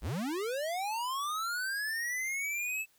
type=linear sweep; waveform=square; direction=up; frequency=37 to 2637 Hz; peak=-33 dBFS; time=0.01-2.86 s; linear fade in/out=50 ms; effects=white hiss -68 dBFS RMS until 2.98 s

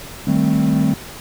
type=chord; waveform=triangle; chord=A half-diminished seventh; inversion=second; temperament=equal; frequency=155.56 / 196 / 220 / 261.6 Hz; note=Eb3 / G3 / A3 / C4; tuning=0 / 0 / 0 / 0 cents; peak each=-17 dBFS; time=0.27-0.94 s; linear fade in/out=5 ms; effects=pink hiss -35 dBFS RMS until 1.2 s

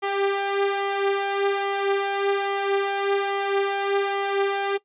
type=tone with flanger; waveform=sawtooth; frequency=397.1 Hz; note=G4; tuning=22 cents sharp; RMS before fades=-24 dBFS; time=0.02-4.78 s; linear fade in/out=20 ms; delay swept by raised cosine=0.95 to 3.75 ms; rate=1.2 Hz; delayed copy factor=+0.5; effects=noise-tail reverb RT60 0.1 s tail -19 dB re dry + resampled to 8000 Hz

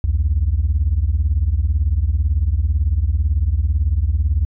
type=beating tone pair; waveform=sine; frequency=64.7 / 82.7 Hz; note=C2 / E2; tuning=-19 / +6 cents; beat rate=18 Hz; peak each=-16 dBFS; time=0.04-4.45 s; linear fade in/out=0 ms; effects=tanh soft clip ceiling -9 dBFS

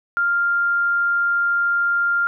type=tone; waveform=sine; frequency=1396.9 Hz; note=F6; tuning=in tune; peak=-16 dBFS; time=0.17-2.27 s; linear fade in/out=0 ms; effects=none

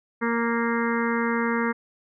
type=harmonic tone; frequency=232.8 Hz; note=A#3; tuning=2 cents flat; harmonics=1 / 2 / 4 / 5 / 6 / 7 / 8 / 9; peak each=-25 / -28 / -31 / -32 / -33 / -33 / -34 / -35 dBFS; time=0.21-1.73 s; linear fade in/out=20 ms; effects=none

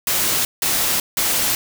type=noise bursts; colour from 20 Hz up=white; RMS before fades=-19 dBFS; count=3; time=0.07-1.55 s; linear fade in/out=2 ms; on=380 ms; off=170 ms; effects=none

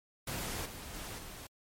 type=noise with level steps; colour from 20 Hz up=pink; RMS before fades=-38 / -46 / -43 / -47 dBFS; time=0.27-1.47 s; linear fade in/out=5 ms; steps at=0.65 / 0.93 / 1.18 s; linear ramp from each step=10 ms; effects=MP3 64 kbps

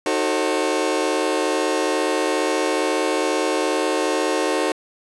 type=chord; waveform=30% pulse; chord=D# diminished seventh; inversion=none; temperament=just; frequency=311.1 / 373.4 / 448 / 537.6 Hz; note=D#4 / F#4 / A4 / C5; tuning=0 / +16 / +31 / +47 cents; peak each=-22 dBFS; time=0.06-4.72 s; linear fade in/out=2 ms; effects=resampled to 24000 Hz

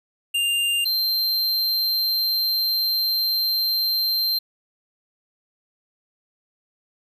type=tone pair in turn; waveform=square; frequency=2799 / 4146 Hz; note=F7 / C8; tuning=+3 / -17 cents; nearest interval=perfect fifth; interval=680 cents; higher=second; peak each=-20 dBFS; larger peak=neither; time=0.34-0.85 / 0.85-4.39 s; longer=second; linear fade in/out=10 ms; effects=resampled to 32000 Hz

